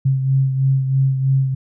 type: beating tone pair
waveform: sine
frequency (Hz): 133.8 / 136.9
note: C3 / C#3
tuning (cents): +39 / -21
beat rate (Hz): 3.1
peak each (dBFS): -14 / -23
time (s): 0.05-1.55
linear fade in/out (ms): 10
effects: none